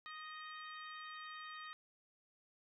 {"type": "harmonic tone", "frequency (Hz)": 622.3, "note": "D#5", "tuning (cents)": 0, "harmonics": [2, 3, 4, 5, 6, 7], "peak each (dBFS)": [-50, -52, -59, -60, -58, -64], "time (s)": [0.06, 1.73], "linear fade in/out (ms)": 0, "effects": []}